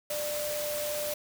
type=tone in noise; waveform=sine; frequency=594 Hz; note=D5; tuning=20 cents sharp; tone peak=-32 dBFS; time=0.1-1.14 s; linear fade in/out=5 ms; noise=white; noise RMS=-36 dBFS; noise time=0.1-1.14 s; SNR=+1 dB; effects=none